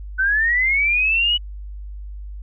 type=linear sweep; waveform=sine; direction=up; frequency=1500 to 2960 Hz; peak=-15 dBFS; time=0.18-1.38 s; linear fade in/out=20 ms; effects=added 50 Hz sine -30 dBFS peak until 2.42 s